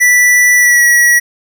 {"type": "tone with pitch glide", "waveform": "square", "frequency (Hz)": [1968, 1925.3], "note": ["B6", "B6"], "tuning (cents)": [-7, -45], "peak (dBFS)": -6, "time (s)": [0, 1.2], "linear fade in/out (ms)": 20, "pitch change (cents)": -38, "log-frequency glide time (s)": [0.56, 0.84], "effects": []}